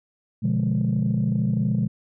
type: chord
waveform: sine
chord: B diminished seventh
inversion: none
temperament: equal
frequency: 123.47 / 146.83 / 174.61 / 207.7 Hz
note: B2 / D3 / F3 / Ab3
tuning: 0 / 0 / 0 / 0 cents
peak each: -23 / -26 / -25 / -23 dBFS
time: 0.42-1.88 s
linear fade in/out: 20 ms
effects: tanh soft clip ceiling -14 dBFS